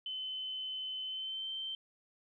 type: tone with pitch glide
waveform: sine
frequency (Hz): 3046 to 3114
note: F#7 to G7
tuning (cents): +50 to -12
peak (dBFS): -37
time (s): 0.06-1.75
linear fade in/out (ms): 2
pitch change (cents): +38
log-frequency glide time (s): 1.04-1.5
effects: 13-bit